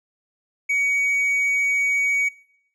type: tone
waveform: triangle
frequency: 2253 Hz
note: C#7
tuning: 28 cents sharp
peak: -17 dBFS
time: 0.69-2.29 s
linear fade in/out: 10 ms
effects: noise-tail reverb RT60 0.7 s tail -21 dB re dry + resampled to 24000 Hz